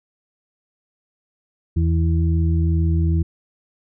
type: harmonic tone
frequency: 82.41 Hz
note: E2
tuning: in tune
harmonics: 1 / 2 / 4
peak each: -16 / -22 / -28 dBFS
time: 1.76-3.23 s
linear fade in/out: 10 ms
effects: none